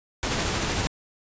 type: noise with tremolo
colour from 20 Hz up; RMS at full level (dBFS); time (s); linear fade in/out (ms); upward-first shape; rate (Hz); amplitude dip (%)
pink; -25; 0.23-0.87; 0; sine; 13; 25
effects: resampled to 16000 Hz